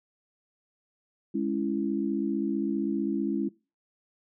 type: chord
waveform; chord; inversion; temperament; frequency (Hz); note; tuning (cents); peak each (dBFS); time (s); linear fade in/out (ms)
sine; C# minor; second; just; 207.9 / 277.2 / 332.6; G#3 / C#4 / E4; +2 / 0 / +16; -30; 1.34-3.49; 10
effects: noise-tail reverb RT60 0.3 s tail -22 dB re dry